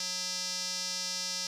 square tone with band-pass filter, 182.7 Hz, F#3, 22 cents flat, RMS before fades -35 dBFS, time 0-1.47 s, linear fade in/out 2 ms, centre 5300 Hz, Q 4, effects none

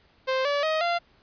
sawtooth tone with pitch steps, 523.3 / 574 / 629.5 / 690.5 Hz, C5 / D5 / D#5 / F5, 0 / -40 / +20 / -20 cents, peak -19 dBFS, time 0.27-0.99 s, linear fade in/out 20 ms, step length 180 ms, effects pink hiss -61 dBFS RMS until 1.22 s + resampled to 11025 Hz

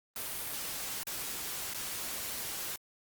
white noise with dropouts, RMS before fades -38 dBFS, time 0.16-2.76 s, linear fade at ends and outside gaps 1 ms, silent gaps 1.032-1.069 / 1.737-1.745 s, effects Opus 32 kbps

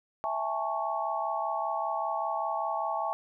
sine chord, A major seventh, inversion second, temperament equal with one note detuned, 659.3 / 814.9 / 880 / 1108.7 Hz, E5 / G#5 / A5 / C#6, 0 / -33 / 0 / 0 cents, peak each -34 dBFS, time 0.24-3.13 s, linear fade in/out 0 ms, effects none

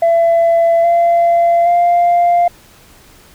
sine tone with pitch steps, 672 / 684.5 / 697.3 Hz, E5 / F5 / F5, +33 / -35 / -3 cents, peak -6 dBFS, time 0.02-2.48 s, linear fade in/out 5 ms, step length 820 ms, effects tanh soft clip ceiling -6 dBFS + pink hiss -44 dBFS RMS until 3.34 s

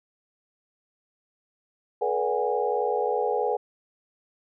sine tone cluster, 425.4 / 484.5 / 576 / 738 / 821 Hz, G#4 / B4 / D5 / F#5 / G#5, +42 / -33 / -34 / -5 / -20 cents, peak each -28 / -27 / -33 / -31 / -29 dBFS, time 2.01-3.57 s, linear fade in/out 10 ms, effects none

